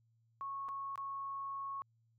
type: tone with dropouts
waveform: sine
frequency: 1100 Hz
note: C#6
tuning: 14 cents flat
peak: -39 dBFS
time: 0.41-1.82 s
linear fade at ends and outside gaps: 0 ms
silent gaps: 0.685-0.689 / 0.957-0.977 s
effects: added 114 Hz sine -70 dBFS peak until 2.18 s